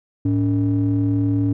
triangle ring-modulated tone, 88 Hz, F2, 14 cents sharp, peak -11 dBFS, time 0.25-1.53 s, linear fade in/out 5 ms, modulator 196 Hz, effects none

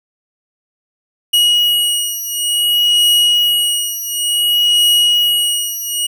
45% pulse beating tone pair, 2900 / 2900.56 Hz, F#7 / F#7, -35 / -35 cents, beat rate 0.56 Hz, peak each -14 dBFS, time 1.33-6.07 s, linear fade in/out 10 ms, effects none

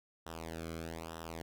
sawtooth tone with flanger, 82 Hz, E2, 9 cents flat, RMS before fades -44 dBFS, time 0.26-1.42 s, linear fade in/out 5 ms, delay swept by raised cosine 0.44 to 1.11 ms, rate 1.1 Hz, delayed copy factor -0.85, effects none

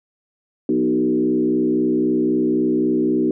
sine tone with frequency modulation, 311.1 Hz, D#4, in tune, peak -15 dBFS, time 0.69-3.31 s, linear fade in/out 2 ms, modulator 63.8 Hz, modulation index 1.3, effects none

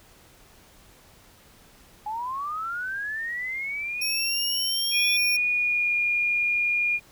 sine linear sweep, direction up, 829 to 3474 Hz, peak -28 dBFS, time 2.06-5.17 s, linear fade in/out 5 ms
sawtooth tone, 5540 Hz, F8, 15 cents flat, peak -23 dBFS, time 4.01-5.37 s, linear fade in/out 10 ms
sine tone with pitch glide, 2454 to 2424 Hz, D#7 to D#7, -25 to -46 cents, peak -21 dBFS, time 4.91-7 s, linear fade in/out 50 ms, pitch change -21 cents, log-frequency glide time 5.5-5.95 s
effects pink hiss -54 dBFS RMS until 7.11 s

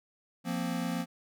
square chord, F suspended fourth, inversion none, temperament equal, 174.61 / 233.1 / 261.6 Hz, F3 / Bb3 / C4, 0 / 0 / 0 cents, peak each -35 / -36 / -37 dBFS, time 0.44-1.06 s, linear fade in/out 50 ms, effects none

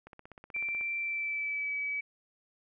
click train, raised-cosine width 0.5 ms, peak -33 dBFS, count 13, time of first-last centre 0.07-0.811 s, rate 16.2 Hz
sine tone with pitch glide, 2349 to 2285 Hz, D7 to D7, 0 to -48 cents, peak -31 dBFS, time 0.54-2.01 s, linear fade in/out 10 ms, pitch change -48 cents, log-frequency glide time 0.98-1.74 s
effects none

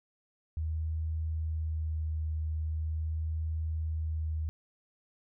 sine tone with vibrato, 78.9 Hz, D#2, 25 cents sharp, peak -30 dBFS, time 0.57-4.49 s, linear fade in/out 0 ms, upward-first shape sine, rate 0.42 Hz, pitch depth 13 cents each way, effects none

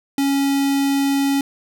square tone with notch filter, 277.2 Hz, C#4, in tune, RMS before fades -18 dBFS, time 0.18-1.41 s, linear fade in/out 2 ms, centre 1200 Hz, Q 1.5, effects none

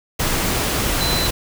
sine tone in noise, 4030 Hz, B7, 34 cents sharp, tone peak -22 dBFS, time 1-1.28 s, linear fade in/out 10 ms, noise pink, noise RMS -20 dBFS, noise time 0.19-1.31 s, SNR -5 dB, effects none

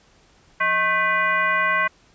sine tone with frequency modulation, 1540 Hz, G6, 31 cents flat, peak -17 dBFS, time 0.6-1.88 s, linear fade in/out 10 ms, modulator 455 Hz, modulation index 1.5, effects pink hiss -56 dBFS RMS until 2.14 s + resampled to 16000 Hz

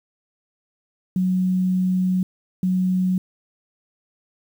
sine tone bursts at uneven times, 184.5 Hz, F#3, 5 cents flat, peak -17 dBFS, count 2, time 1.16-2.23 / 2.63-3.18 s, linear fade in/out 2 ms, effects 8-bit

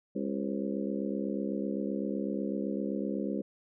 harmonic tone with a mistuned harmonic, 67.9 Hz, C#2, 35 cents flat, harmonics 3 / 4 / 5 / 6 / 7 / 8, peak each -34 / -36 / -38 / -40 / -41 / -42 dBFS, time 0.15-3.42 s, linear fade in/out 10 ms, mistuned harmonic 7, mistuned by +75 cents, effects none

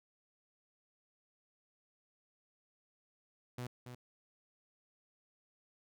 sawtooth tone with echo, 123.47 Hz, B2, in tune, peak -36 dBFS, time 3.58-3.67 s, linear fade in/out 5 ms, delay 280 ms, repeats 1, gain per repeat -7 dB, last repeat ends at 3.95 s, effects none

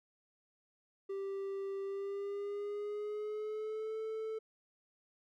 triangle tone with pitch glide, 392 to 440 Hz, G4 to A4, 0 to 0 cents, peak -35 dBFS, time 1.09-4.39 s, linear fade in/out 10 ms, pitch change +200 cents, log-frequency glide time 1.83-3.98 s, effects none

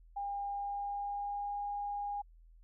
sine tone with pitch glide, 805 to 815.3 Hz, G5 to G#5, +46 to -32 cents, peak -35 dBFS, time 0.16-2.22 s, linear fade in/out 10 ms, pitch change +22 cents, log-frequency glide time 0.46-1.61 s, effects added 41 Hz sine -56 dBFS peak until 2.63 s

